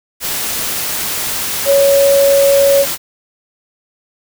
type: tone in noise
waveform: sine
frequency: 557 Hz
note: C#5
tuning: 8 cents sharp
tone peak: -7 dBFS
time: 1.65-2.86 s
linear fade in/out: 50 ms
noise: white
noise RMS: -19 dBFS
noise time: 0.2-2.98 s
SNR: +9 dB
effects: none